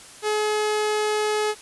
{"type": "tone", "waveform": "sawtooth", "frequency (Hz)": 424.7, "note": "G#4", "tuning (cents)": 39, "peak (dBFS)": -17, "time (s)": [0.22, 1.55], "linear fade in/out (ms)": 50, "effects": ["white hiss -44 dBFS RMS until 1.61 s", "resampled to 24000 Hz"]}